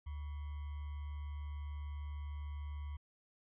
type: tone with sample-and-hold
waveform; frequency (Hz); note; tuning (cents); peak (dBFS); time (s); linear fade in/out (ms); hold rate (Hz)
sine; 73.42; D2; 0; -40; 0.06-2.97; 10; 1050
effects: resampled to 8000 Hz